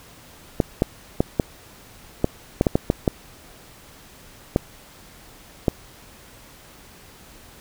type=clicks; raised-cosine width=2 ms; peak=-3 dBFS; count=12; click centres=0.602 / 0.821 / 1.205 / 1.398 / 2.244 / 2.611 / 2.668 / 2.755 / 2.901 / 3.078 / 4.561 / 5.682 s; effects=pink hiss -47 dBFS RMS until 7.6 s